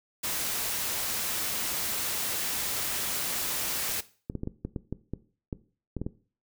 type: noise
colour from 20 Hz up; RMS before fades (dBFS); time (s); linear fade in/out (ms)
white; -31; 0.23-4.01; 10
type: clicks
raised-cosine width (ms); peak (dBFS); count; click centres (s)
3; -19; 12; 4.299 / 4.353 / 4.434 / 4.474 / 4.65 / 4.762 / 4.926 / 5.136 / 5.528 / 5.967 / 6.016 / 6.065
effects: noise-tail reverb RT60 0.4 s tail -17 dB re dry